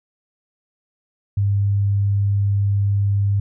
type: tone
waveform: sine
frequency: 100.4 Hz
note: G2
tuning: 42 cents sharp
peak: -15 dBFS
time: 1.37-3.4 s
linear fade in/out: 5 ms
effects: none